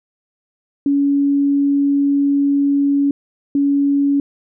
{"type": "tone pair in turn", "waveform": "sine", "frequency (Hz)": [281.8, 281.8], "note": ["C#4", "C#4"], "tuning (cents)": [29, 29], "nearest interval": "unison", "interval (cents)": 0, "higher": "neither", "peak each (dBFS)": -12, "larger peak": "neither", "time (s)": [[0.86, 3.11], [3.55, 4.2]], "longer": "first", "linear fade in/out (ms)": 2, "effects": []}